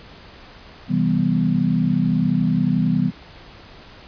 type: chord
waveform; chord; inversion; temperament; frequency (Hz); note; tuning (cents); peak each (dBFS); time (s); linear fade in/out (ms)
sine; C major seventh; none; equal; 130.81 / 164.81 / 196 / 246.9; C3 / E3 / G3 / B3; 0 / 0 / 0 / 0; -26 / -20 / -21 / -21; 0.88-3.12; 50
effects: pink hiss -43 dBFS RMS until 4.07 s + resampled to 11025 Hz